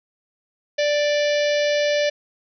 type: harmonic tone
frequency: 587.3 Hz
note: D5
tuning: in tune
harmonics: 1 / 3 / 4 / 5 / 6 / 7 / 8 / 9 / 10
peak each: -18 / -28 / -30 / -32 / -34 / -35 / -36 / -37 / -38 dBFS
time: 0.78-2.1 s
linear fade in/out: 10 ms
effects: none